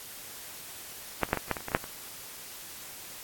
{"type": "clicks", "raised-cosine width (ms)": 0.5, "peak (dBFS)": [-8, -27, -8, -15, -29, -11, -20, -28, -19, -20, -6, -24], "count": 12, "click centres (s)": [1.233, 1.289, 1.331, 1.373, 1.483, 1.513, 1.568, 1.606, 1.684, 1.718, 1.749, 1.841], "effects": ["white hiss -44 dBFS RMS until 3.23 s", "AAC 64 kbps"]}